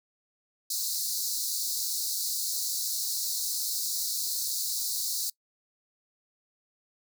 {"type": "high-pass noise", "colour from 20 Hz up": "pink", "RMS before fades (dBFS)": -31, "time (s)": [0.7, 5.3], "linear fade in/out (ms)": 5, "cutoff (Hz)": 4000, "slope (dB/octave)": 96, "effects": ["noise-tail reverb RT60 0.1 s tail -23 dB re dry"]}